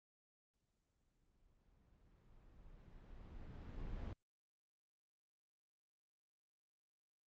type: noise with exponential growth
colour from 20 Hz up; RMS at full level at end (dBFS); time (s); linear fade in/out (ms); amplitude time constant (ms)
brown; -45; 0.54-4.13; 2; 780
effects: low-pass 4000 Hz 12 dB/octave + Opus 24 kbps